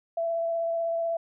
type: tone with vibrato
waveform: sine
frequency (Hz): 668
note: E5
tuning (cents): +23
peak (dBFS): -25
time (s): 0.17-1.17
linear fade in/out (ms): 5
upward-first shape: sine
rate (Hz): 16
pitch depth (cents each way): 11
effects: none